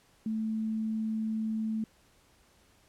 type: tone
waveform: sine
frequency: 219.6 Hz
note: A3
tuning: 3 cents flat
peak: -29 dBFS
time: 0.26-1.84 s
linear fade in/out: 2 ms
effects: pink hiss -64 dBFS RMS until 2.88 s + low-pass 12000 Hz 12 dB/octave